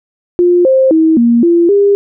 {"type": "tone with pitch steps", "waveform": "sine", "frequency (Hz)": [352.9, 527, 320.4, 235.4, 341.5, 402.9], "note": ["F4", "C5", "E4", "A#3", "F4", "G4"], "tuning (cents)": [18, 12, -49, 17, -39, 48], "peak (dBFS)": -5, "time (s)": [0.39, 1.95], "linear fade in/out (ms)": 0, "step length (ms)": 260, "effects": []}